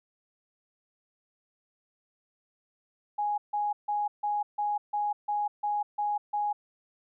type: tone bursts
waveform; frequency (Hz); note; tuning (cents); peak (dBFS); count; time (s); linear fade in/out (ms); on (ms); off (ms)
sine; 830; G#5; -1; -26; 10; 3.18-6.53; 10; 200; 150
effects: none